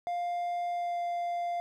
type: tone with pitch glide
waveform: triangle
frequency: 701 to 696.2 Hz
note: F5 to F5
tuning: +6 to -6 cents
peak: -28 dBFS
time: 0.07-1.6 s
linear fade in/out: 0 ms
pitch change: -12 cents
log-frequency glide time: 0.72-1 s
effects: none